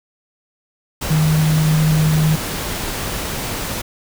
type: tone in noise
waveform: sine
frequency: 155.56 Hz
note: D#3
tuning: in tune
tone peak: -12 dBFS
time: 1.1-2.36 s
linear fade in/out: 10 ms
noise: pink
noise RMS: -24 dBFS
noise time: 1.01-3.82 s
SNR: +9 dB
effects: none